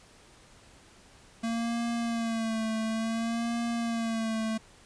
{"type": "tone with vibrato", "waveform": "square", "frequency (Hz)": 227.6, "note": "A#3", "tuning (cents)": -41, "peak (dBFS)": -29, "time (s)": [1.43, 4.58], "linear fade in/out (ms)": 10, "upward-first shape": "sine", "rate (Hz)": 0.57, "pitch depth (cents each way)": 50, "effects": ["pink hiss -56 dBFS RMS until 4.85 s", "resampled to 22050 Hz"]}